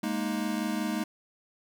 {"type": "chord", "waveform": "square", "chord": "Ab suspended second", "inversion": "none", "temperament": "equal", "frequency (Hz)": [207.7, 233.1, 311.1], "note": ["Ab3", "Bb3", "Eb4"], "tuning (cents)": [0, 0, 0], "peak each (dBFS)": [-33, -34, -34], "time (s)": [0.03, 1.04], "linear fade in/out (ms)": 5, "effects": []}